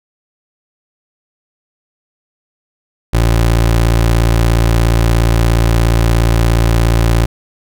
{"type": "tone", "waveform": "25% pulse", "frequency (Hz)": 57, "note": "A#1", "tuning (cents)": -38, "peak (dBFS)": -5, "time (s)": [3.13, 7.26], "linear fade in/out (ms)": 10, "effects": []}